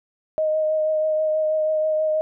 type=tone with vibrato; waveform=sine; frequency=622.3 Hz; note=D#5; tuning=in tune; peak=-18 dBFS; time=0.38-2.21 s; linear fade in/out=0 ms; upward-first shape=triangle; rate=6.2 Hz; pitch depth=18 cents each way; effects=none